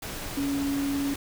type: tone in noise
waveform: sine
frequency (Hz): 280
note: C#4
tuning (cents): +18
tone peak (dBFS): -25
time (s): 0.37-1.14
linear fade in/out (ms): 5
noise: pink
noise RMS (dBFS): -36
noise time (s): 0.02-1.16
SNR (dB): +8
effects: none